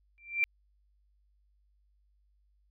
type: tone with exponential growth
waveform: sine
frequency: 2357 Hz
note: D7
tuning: 6 cents sharp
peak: -21 dBFS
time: 0.18-0.44 s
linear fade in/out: 0 ms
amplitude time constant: 56 ms
effects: added 50 Hz sine -66 dBFS peak until 2.7 s